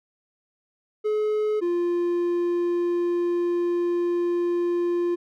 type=tone pair in turn; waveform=triangle; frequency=426 / 348.4 Hz; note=G#4 / F4; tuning=+44 / -4 cents; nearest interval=minor third; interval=348 cents; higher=first; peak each=-19 dBFS; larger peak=neither; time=1.04-1.61 / 1.61-5.16 s; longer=second; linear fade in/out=20 ms; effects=none